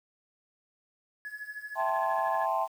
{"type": "tone with tremolo", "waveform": "sine", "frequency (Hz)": 1697, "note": "G#6", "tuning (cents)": 37, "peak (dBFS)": -34, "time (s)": [1.25, 2.46], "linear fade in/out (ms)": 0, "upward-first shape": "triangle", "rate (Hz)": 13, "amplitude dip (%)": 90}
{"type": "chord", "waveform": "sine", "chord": "A minor seventh", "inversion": "second", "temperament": "equal", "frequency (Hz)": [659.3, 784, 880, 1046.5], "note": ["E5", "G5", "A5", "C6"], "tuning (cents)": [0, 0, 0, 0], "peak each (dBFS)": -31, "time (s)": [1.75, 2.68], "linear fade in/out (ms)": 50}
{"effects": ["tanh soft clip ceiling -17 dBFS", "9-bit"]}